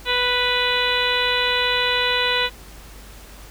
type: harmonic tone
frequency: 493.9 Hz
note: B4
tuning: in tune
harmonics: 1 / 2 / 3 / 4 / 5 / 6 / 7 / 8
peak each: -26 / -26 / -26 / -26 / -26 / -26 / -26 / -26 dBFS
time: 0.05-2.5 s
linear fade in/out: 50 ms
effects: added 50 Hz sine -41 dBFS peak until 3.5 s + pink hiss -44 dBFS RMS until 3.5 s